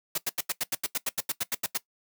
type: noise bursts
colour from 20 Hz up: white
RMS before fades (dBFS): -28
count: 15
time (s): 0.15-1.776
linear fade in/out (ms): 5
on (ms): 30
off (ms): 84
effects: noise-tail reverb RT60 0.1 s tail -18 dB re dry + high-pass 100 Hz 12 dB/octave